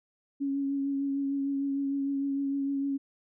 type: tone with vibrato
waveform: sine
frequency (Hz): 277.2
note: C#4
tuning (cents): 0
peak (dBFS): -27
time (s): 0.4-2.98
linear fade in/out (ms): 20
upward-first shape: triangle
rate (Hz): 6.6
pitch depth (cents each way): 23
effects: none